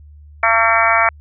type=harmonic tone; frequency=226.8 Hz; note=A#3; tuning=47 cents flat; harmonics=3 / 4 / 5 / 6 / 7 / 8 / 9 / 10; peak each=-18 / -20 / -19 / -17 / -23 / -20 / -22 / -18 dBFS; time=0.43-1.09 s; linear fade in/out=2 ms; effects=added 74 Hz sine -38 dBFS peak until 1.2 s